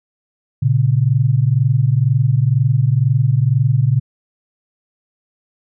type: tone pair together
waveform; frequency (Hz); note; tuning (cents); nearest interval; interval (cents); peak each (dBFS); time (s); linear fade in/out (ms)
sine; 116.54 / 138.59; A#2 / C#3; 0 / 0; minor third; 300; -14; 0.62-4; 10
effects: none